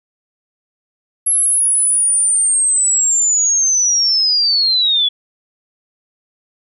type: linear sweep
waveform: sine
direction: down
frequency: 11175 to 3368 Hz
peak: -11 dBFS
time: 1.26-5.09 s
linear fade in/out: 10 ms
effects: none